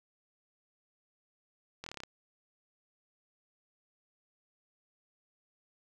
slowing click train, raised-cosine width 0.2 ms, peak -24 dBFS, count 8, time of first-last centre 1.84-2.035 s, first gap 24 ms, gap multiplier 1.05, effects none

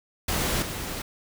pink noise with level steps, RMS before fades -26 / -33 dBFS, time 0.28-1.02 s, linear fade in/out 5 ms, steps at 0.62 s, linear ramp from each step 5 ms, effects none

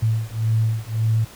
sine beating tone pair, 110.5 / 112.3 Hz, A2 / A2, +8 / +36 cents, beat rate 1.8 Hz, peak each -21 dBFS, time 0.02-1.25 s, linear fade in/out 10 ms, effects pink hiss -43 dBFS RMS until 1.35 s

